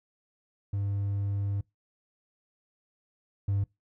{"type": "tone pair in turn", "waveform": "triangle", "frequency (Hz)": [100, 99.58], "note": ["G2", "G2"], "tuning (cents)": [35, 28], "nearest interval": "unison", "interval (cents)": 7, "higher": "first", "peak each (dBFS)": [-25, -22], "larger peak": "second", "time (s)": [[0.73, 1.61], [3.48, 3.64]], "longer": "first", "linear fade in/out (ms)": 5, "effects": ["noise-tail reverb RT60 0.2 s tail -25 dB re dry", "tanh soft clip ceiling -18 dBFS"]}